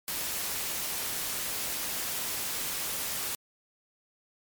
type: noise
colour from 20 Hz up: white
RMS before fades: -33 dBFS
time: 0.08-3.35 s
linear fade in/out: 0 ms
effects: MP3 96 kbps